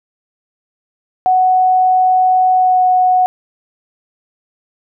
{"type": "tone with pitch glide", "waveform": "sine", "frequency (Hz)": [742, 736.4], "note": ["F#5", "F#5"], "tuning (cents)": [5, -8], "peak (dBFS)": -8, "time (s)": [1.26, 3.26], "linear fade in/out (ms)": 0, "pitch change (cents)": -13, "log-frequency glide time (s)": [2.54, 2.82], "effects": []}